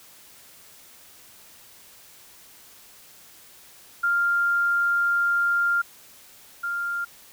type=tone pair in turn; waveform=sine; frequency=1396.9 / 1396.9 Hz; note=F6 / F6; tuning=0 / 0 cents; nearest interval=unison; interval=0 cents; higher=neither; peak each=-19 / -25 dBFS; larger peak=first; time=4.03-5.82 / 6.63-7.05 s; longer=first; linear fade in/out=10 ms; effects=white hiss -50 dBFS RMS until 7.32 s